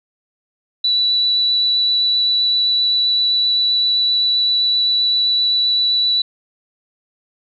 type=tone with vibrato; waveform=sine; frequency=3950 Hz; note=B7; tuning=in tune; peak=-13 dBFS; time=0.84-6.22 s; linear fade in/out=5 ms; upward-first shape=triangle; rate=7.7 Hz; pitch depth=8 cents each way; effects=none